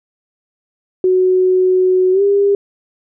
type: tone with pitch glide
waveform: sine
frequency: 370 to 401.2 Hz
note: F#4 to G4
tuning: 0 to +40 cents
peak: -9 dBFS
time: 1.04-2.55 s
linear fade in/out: 2 ms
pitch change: +140 cents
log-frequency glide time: 2.12-2.22 s
effects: none